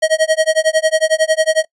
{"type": "tone with tremolo", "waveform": "square", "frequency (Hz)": 633, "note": "D#5", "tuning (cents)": 30, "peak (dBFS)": -9, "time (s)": [0.02, 1.65], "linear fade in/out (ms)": 10, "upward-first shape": "sine", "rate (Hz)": 11, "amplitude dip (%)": 100, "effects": ["noise-tail reverb RT60 0.1 s tail -22 dB re dry", "resampled to 24000 Hz"]}